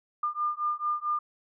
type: beating tone pair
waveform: sine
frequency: 1202 / 1206.5 Hz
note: D6 / D6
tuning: +40 / +46 cents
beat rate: 4.5 Hz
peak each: -30 dBFS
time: 0.23-1.19 s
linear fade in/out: 5 ms
effects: none